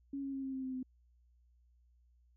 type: tone with pitch steps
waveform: sine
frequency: 277.2 / 273.7 / 270.2 / 266.8 / 263.5 / 260.1 / 256.9 Hz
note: C#4 / C#4 / C#4 / C4 / C4 / C4 / C4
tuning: 0 / -22 / -44 / +34 / +12 / -10 / -32 cents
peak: -37 dBFS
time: 0.13-0.83 s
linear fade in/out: 5 ms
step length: 100 ms
effects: added 60 Hz sine -65 dBFS peak until 2.36 s